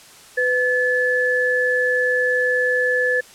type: tone pair together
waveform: sine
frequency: 501 / 1727.5 Hz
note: B4 / A6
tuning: +25 / -32 cents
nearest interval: octave + major sixth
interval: 2143 cents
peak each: -20 / -18 dBFS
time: 0.37-3.21 s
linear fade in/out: 10 ms
effects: white hiss -45 dBFS RMS until 3.34 s + low-pass 10000 Hz 12 dB/octave